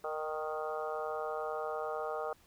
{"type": "harmonic tone with a mistuned harmonic", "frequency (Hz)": 155.56, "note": "D#3", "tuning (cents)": 0, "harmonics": [3, 4, 5, 6, 7, 8, 9], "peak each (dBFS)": [-39, -40, -41, -50, -47, -42, -49], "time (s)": [0.04, 2.33], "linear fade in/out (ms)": 2, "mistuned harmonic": 4, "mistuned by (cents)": -19, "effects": ["pink hiss -65 dBFS RMS until 2.46 s"]}